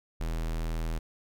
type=tone; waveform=square; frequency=40.6 Hz; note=E1; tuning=26 cents flat; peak=-30 dBFS; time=0.2-0.99 s; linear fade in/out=10 ms; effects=none